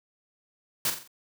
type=noise with echo; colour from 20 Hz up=white; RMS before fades=-26 dBFS; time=0.85-0.9 s; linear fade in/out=2 ms; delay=44 ms; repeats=4; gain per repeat=-7 dB; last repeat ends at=1.076 s; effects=none